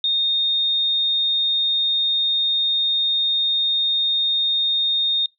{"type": "tone", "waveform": "sine", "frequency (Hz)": 3680, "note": "A#7", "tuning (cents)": -23, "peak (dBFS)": -17, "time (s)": [0.04, 5.26], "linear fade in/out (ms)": 2, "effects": ["noise-tail reverb RT60 0.2 s tail -26 dB re dry"]}